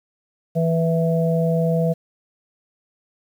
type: harmonic tone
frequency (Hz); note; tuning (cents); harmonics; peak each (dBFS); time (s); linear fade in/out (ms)
164.81; E3; 0; 1 / 3 / 4; -18 / -23 / -24; 0.55-1.94; 20
effects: 8-bit